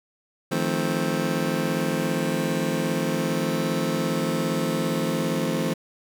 25% pulse chord, F dominant seventh, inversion third, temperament just, 157.15 / 174.61 / 218.3 / 261.9 Hz, Eb3 / F3 / A3 / C4, +18 / 0 / -13 / +2 cents, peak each -25 dBFS, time 0.51-5.74 s, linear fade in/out 10 ms, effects none

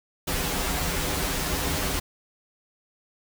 pink noise with comb filter, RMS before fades -27 dBFS, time 0.27-2 s, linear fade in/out 10 ms, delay 9 ms, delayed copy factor -0.9, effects none

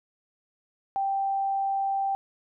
sine tone, 784 Hz, G5, in tune, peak -24 dBFS, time 0.96-2.15 s, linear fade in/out 0 ms, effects none

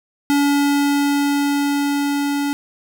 square tone with level ramp, 285 Hz, C#4, 48 cents sharp, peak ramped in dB -14 to -19 dBFS, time 0.3-2.53 s, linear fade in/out 0 ms, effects none

